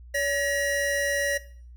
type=tone pair together; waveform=square; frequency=567 / 1907.2 Hz; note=C#5 / A#6; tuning=+39 / +39 cents; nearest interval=octave + major sixth; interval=2100 cents; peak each=-28 / -27 dBFS; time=0.14-1.38 s; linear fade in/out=10 ms; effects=noise-tail reverb RT60 0.5 s tail -18 dB re dry + added 60 Hz sine -43 dBFS peak until 1.76 s